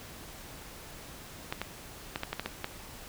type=clicks; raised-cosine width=0.3 ms; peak=-16 dBFS; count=8; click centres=1.525 / 1.616 / 2.159 / 2.234 / 2.33 / 2.396 / 2.46 / 2.644 s; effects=pink hiss -47 dBFS RMS until 3.08 s